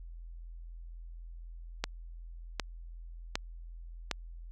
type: click train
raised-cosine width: 0.2 ms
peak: -13 dBFS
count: 4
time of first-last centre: 1.84-4.113 s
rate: 1.32 Hz
effects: added 42 Hz sine -43 dBFS peak until 4.51 s